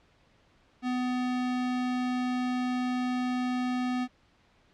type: tone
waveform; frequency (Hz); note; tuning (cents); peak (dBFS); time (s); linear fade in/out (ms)
square; 250.4; B3; +24; -28; 0.82-4.08; 50
effects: pink hiss -64 dBFS RMS until 4.73 s + low-pass 4000 Hz 12 dB/octave